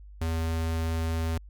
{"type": "tone", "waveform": "square", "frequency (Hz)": 81.6, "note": "E2", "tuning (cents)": -17, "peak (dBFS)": -27, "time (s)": [0.21, 1.38], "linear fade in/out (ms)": 5, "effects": ["added 50 Hz sine -44 dBFS peak until 1.49 s"]}